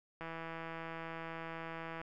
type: click train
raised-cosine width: 0.5 ms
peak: -29 dBFS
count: 297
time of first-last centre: 0.21-2.015 s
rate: 164 Hz
effects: none